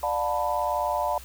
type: chord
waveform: sine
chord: B half-diminished seventh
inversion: first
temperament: just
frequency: 592.7 / 711.2 / 889 / 987.8 Hz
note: D5 / F5 / A5 / B5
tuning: +16 / +31 / +18 / 0 cents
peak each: -29 dBFS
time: 0.03-1.18 s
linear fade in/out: 2 ms
effects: added 64 Hz sine -44 dBFS peak until 1.24 s + white hiss -47 dBFS RMS until 1.24 s